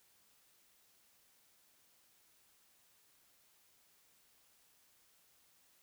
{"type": "silence", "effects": ["white hiss -70 dBFS RMS until 5.82 s"]}